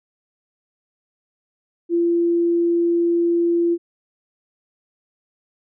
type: tone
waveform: sine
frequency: 341.6 Hz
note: F4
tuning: 38 cents flat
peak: -15 dBFS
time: 1.89-3.78 s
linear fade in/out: 50 ms
effects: none